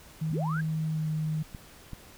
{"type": "tone with pitch glide", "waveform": "sine", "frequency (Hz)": [157.7, 155.71], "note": ["D#3", "D#3"], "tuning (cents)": [24, 2], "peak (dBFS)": -27, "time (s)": [0.21, 1.43], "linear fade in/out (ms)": 10, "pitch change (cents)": -22, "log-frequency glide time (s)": [0.85, 1.07]}
{"type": "linear sweep", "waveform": "sine", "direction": "up", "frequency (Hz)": [79.6, 1661.2], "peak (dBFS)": -33, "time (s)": [0.3, 0.61], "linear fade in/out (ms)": 5}
{"type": "clicks", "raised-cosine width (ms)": 5, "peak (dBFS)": -27, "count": 2, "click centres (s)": [1.548, 1.933]}
{"effects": ["pink hiss -52 dBFS RMS until 2.17 s"]}